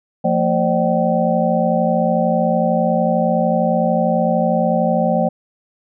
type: tone cluster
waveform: sine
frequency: 174 / 227.3 / 530 / 601 / 766 Hz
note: F3 / A#3 / C5 / D5 / G5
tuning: -6 / -43 / +22 / +40 / -40 cents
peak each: -20 dBFS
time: 0.24-5.29 s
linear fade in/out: 10 ms
effects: none